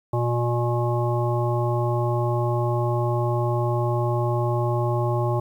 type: harmonic tone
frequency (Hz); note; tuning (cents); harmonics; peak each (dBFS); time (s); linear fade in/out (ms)
120; B2; -49; 1 / 3 / 5 / 7 / 9; -22 / -27 / -29 / -30 / -32; 0.13-5.4; 5
effects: 9-bit